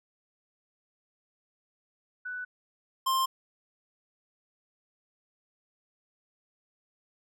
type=tone pair in turn; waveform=sine / square; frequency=1489 / 1052.9 Hz; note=F#6 / C6; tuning=+11 / +11 cents; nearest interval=tritone; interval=600 cents; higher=first; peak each=-34 / -25 dBFS; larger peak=second; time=2.25-2.45 / 3.06-3.26 s; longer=neither; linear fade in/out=10 ms; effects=none